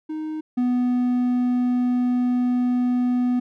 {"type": "tone pair in turn", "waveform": "triangle", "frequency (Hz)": [311.1, 247.4], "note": ["D#4", "B3"], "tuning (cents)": [0, 3], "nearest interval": "major third", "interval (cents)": 397, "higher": "first", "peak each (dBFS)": [-24, -16], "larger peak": "second", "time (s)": [[0.09, 0.41], [0.57, 3.4]], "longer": "second", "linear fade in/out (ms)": 10, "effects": []}